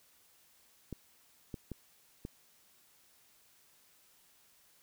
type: clicks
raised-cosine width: 3 ms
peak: -27 dBFS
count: 4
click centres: 0.927 / 1.542 / 1.717 / 2.251 s
effects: white hiss -66 dBFS RMS until 4.82 s